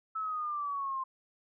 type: exponential sweep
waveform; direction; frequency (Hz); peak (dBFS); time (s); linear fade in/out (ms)
sine; down; 1312 to 1046.5; -32; 0.15-1.04; 10
effects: none